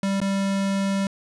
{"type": "tone with dropouts", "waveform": "square", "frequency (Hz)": 196, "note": "G3", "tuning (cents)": 0, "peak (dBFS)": -22, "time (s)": [0.03, 1.07], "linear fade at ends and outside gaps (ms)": 2, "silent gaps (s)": [0.203, 0.215], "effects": ["resampled to 22050 Hz", "8-bit"]}